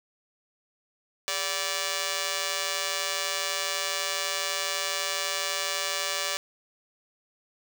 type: tone with amplitude modulation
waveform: 5% pulse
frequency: 580 Hz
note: D5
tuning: 22 cents flat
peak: -12 dBFS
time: 1.28-6.37 s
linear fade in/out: 0 ms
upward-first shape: sine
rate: 168 Hz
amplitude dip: 90%
effects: none